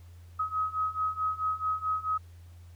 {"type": "beating tone pair", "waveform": "sine", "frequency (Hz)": [1267, 1271.6], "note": ["D#6", "D#6"], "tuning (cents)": [31, 37], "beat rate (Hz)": 4.6, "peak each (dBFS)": [-32, -30], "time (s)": [0.39, 2.18], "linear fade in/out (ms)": 10, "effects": ["added 86 Hz sine -47 dBFS peak until 2.75 s", "pink hiss -64 dBFS RMS until 2.75 s"]}